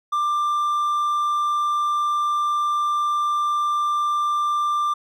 triangle tone, 1186 Hz, D6, 17 cents sharp, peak -17 dBFS, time 0.12-4.94 s, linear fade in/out 10 ms, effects none

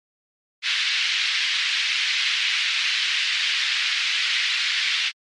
pink band-pass noise, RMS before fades -23 dBFS, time 0.62-5.12 s, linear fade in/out 50 ms, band 2000 to 4300 Hz, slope 24 dB/octave, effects MP3 48 kbps

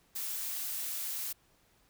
blue noise, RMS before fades -37 dBFS, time 0.15-1.33 s, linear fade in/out 10 ms, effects pink hiss -68 dBFS RMS until 1.89 s

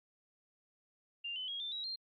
sine tone with pitch steps, 2794 / 3029 / 3284 / 3561 / 3861 / 4186 Hz, F7 / F#7 / G#7 / A7 / B7 / C8, 0 / +40 / -20 / +20 / -40 / 0 cents, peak -38 dBFS, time 1.24-1.96 s, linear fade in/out 10 ms, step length 120 ms, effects AAC 64 kbps

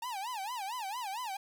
45% pulse tone with vibrato, 880 Hz, A5, in tune, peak -36 dBFS, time 0.02-1.37 s, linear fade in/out 5 ms, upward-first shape sine, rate 4.4 Hz, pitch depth 250 cents each way, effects none

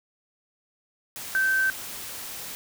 sine tone in noise, 1550 Hz, G6, 20 cents flat, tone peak -20 dBFS, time 1.35-1.7 s, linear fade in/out 0 ms, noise white, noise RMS -37 dBFS, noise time 1.16-2.55 s, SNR +14 dB, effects none

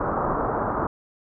white low-pass noise, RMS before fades -25 dBFS, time 0-0.87 s, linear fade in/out 5 ms, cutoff 1300 Hz, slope 48 dB/octave, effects none

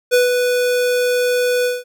square tone with ADSR envelope, 493.9 Hz, B4, in tune, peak -10 dBFS, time 0.11-1.84 s, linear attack 29 ms, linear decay 150 ms, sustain -5 dB, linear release 190 ms, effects none

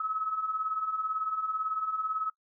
sine beating tone pair, 1272 / 1290 Hz, D#6 / E6, +38 / -38 cents, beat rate 18 Hz, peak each -36 / -30 dBFS, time 0-2.3 s, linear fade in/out 5 ms, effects noise-tail reverb RT60 0.1 s tail -21 dB re dry

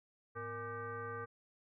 sine tone with frequency modulation, 826 Hz, G#5, 10 cents flat, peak -40 dBFS, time 0.35-1.26 s, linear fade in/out 20 ms, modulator 360 Hz, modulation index 2.1, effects none

